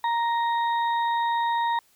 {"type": "harmonic tone", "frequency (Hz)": 934, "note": "A#5", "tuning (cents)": 3, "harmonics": [1, 2, 4], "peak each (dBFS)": [-22, -33, -37], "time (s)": [0.04, 1.79], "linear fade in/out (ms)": 2, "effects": ["white hiss -62 dBFS RMS until 1.95 s"]}